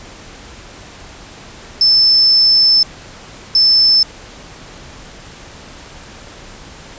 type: tone bursts at uneven times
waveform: sine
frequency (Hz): 5274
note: E8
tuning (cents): 0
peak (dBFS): -7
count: 2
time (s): 1.81-2.83 / 3.55-4.03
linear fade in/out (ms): 2
effects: pink hiss -36 dBFS RMS until 6.98 s + resampled to 16000 Hz